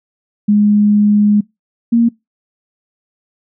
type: tone pair in turn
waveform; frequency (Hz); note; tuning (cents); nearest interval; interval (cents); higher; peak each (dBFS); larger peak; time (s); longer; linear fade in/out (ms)
sine; 207.7 / 233.1; G#3 / A#3; 0 / 0; major second; 200; second; -7; neither; 0.48-1.41 / 1.92-2.09; first; 10
effects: noise-tail reverb RT60 0.2 s tail -24 dB re dry